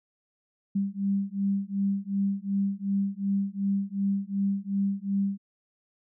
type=beating tone pair; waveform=sine; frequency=196.4 / 199.1 Hz; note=G3 / G3; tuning=+4 / +27 cents; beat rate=2.7 Hz; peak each=-28 dBFS; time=0.75-5.38 s; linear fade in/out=10 ms; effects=none